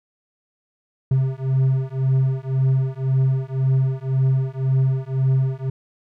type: beating tone pair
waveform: triangle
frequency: 131.5 / 133.4 Hz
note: C3 / C3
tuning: +9 / +34 cents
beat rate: 1.9 Hz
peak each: -18 / -18 dBFS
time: 1.11-5.7 s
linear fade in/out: 5 ms
effects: none